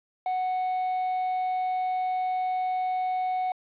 triangle tone, 740 Hz, F#5, in tune, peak -23 dBFS, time 0.26-3.52 s, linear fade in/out 2 ms, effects resampled to 8000 Hz + 9-bit

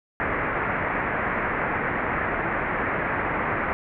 white low-pass noise, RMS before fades -26 dBFS, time 0.2-3.73 s, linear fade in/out 0 ms, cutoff 2100 Hz, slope 48 dB/octave, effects none

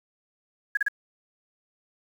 sine tone bursts, 1662 Hz, G#6, 1 cent sharp, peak -20 dBFS, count 3, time 0.75-0.884 s, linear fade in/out 5 ms, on 22 ms, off 34 ms, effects 8-bit

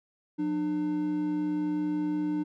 triangle tone pair together, 180 / 300.9 Hz, F#3 / D4, -47 / +42 cents, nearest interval major sixth, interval 889 cents, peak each -34 / -25 dBFS, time 0.38-2.44 s, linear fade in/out 20 ms, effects none

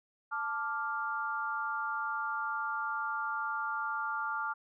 sine chord, D minor, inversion second, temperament equal, 880 / 1174.7 / 1396.9 Hz, A5 / D6 / F6, 0 / 0 / 0 cents, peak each -38 / -37 / -35 dBFS, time 0.31-4.54 s, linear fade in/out 20 ms, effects none

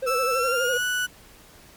triangle tone with vibrato, 505 Hz, B4, 39 cents sharp, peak -22 dBFS, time 0.02-0.78 s, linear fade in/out 10 ms, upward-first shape sine, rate 12 Hz, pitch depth 90 cents each way
35% pulse tone with pitch glide, 1318.5 to 1480 Hz, E6 to F#6, 0 to 0 cents, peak -21 dBFS, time 0.06-1.07 s, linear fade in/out 20 ms, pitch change +200 cents, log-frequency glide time 0.3-0.84 s
effects pink hiss -50 dBFS RMS until 1.76 s + MP3 96 kbps

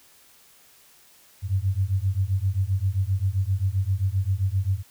sine beating tone pair, 92.5 / 100.1 Hz, F#2 / G2, 0 / +37 cents, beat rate 7.6 Hz, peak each -24 dBFS, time 1.42-4.83 s, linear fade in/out 50 ms, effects white hiss -55 dBFS RMS until 4.9 s

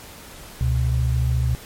sine tone pair together, 69.3 / 123.4 Hz, C#2 / B2, 0 / -1 cents, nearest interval minor seventh, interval 999 cents, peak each -20 dBFS, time 0.61-1.55 s, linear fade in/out 0 ms, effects pink hiss -41 dBFS RMS until 1.65 s + MP3 64 kbps

